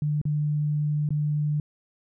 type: tone with dropouts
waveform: sine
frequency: 149.1 Hz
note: D3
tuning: 27 cents sharp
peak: -22 dBFS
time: 0.02-1.6 s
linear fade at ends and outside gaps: 2 ms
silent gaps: 0.215-0.253 / 1.09-1.105 s
effects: none